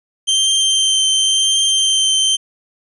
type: tone with vibrato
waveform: sawtooth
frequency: 3136 Hz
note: G7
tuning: in tune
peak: -9 dBFS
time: 0.27-2.37 s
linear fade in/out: 20 ms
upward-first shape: triangle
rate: 0.93 Hz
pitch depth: 15 cents each way
effects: resampled to 24000 Hz